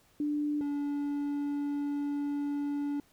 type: tone pair in turn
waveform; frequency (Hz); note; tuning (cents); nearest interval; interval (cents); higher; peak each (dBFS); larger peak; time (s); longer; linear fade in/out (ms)
sine / triangle; 295.2 / 287.6; D4 / D4; +9 / -36; unison; 45; first; -28; neither; 0.2-0.61 / 0.61-3; second; 2
effects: pink hiss -65 dBFS RMS until 3.12 s